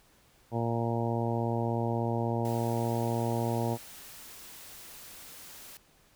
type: harmonic tone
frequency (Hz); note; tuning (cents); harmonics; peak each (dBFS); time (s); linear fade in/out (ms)
116.54; A#2; 0; 1 / 2 / 3 / 4 / 5 / 6 / 7 / 8; -31 / -34 / -36 / -37 / -38 / -39 / -39 / -40; 0.51-3.78; 50
type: noise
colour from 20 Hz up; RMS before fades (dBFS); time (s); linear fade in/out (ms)
white; -48; 2.45-5.77; 0
effects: pink hiss -63 dBFS RMS until 6.15 s